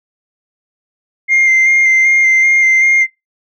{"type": "tone with vibrato", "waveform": "sine", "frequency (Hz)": 2103, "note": "C7", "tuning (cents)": 8, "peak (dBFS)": -5, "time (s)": [1.28, 3.07], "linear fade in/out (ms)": 50, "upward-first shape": "square", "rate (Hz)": 2.6, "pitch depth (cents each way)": 15, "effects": ["noise-tail reverb RT60 0.2 s tail -24 dB re dry", "tanh soft clip ceiling -5 dBFS"]}